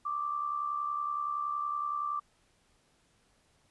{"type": "tone with amplitude modulation", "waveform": "sine", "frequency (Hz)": 1174.7, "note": "D6", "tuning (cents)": 0, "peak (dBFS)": -28, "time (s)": [0.05, 2.2], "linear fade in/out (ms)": 10, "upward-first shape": "sine", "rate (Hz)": 70.7, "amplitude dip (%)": 60, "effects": ["pink hiss -69 dBFS RMS until 3.7 s", "resampled to 24000 Hz"]}